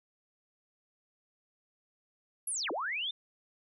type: linear two-way sweep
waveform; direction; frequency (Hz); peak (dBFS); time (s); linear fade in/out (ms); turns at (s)
sine; down then up; 11450 to 277.2 to 3652; -32; 2.47-3.11; 5; 2.71
effects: none